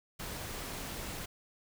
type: noise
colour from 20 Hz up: pink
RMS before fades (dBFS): -41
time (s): 0.19-1.26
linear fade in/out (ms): 10
effects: none